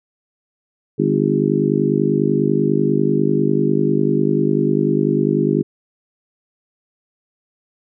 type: harmonic tone with a mistuned harmonic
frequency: 50.1 Hz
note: G1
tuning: 38 cents sharp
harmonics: 3 / 4 / 5 / 6 / 7 / 8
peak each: -21 / -21 / -21 / -21 / -21 / -21 dBFS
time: 0.98-5.63 s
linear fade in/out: 20 ms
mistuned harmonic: 8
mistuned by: +17 cents
effects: none